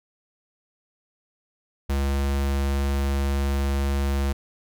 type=tone; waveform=square; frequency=69.3 Hz; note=C#2; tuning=in tune; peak=-22 dBFS; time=1.89-4.33 s; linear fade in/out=10 ms; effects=none